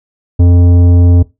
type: tone with tanh clipping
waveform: sine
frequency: 87.6 Hz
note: F2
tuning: 6 cents sharp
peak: -5 dBFS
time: 0.39-1.23 s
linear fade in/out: 10 ms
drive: 12 dB
effects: noise-tail reverb RT60 0.2 s tail -18 dB re dry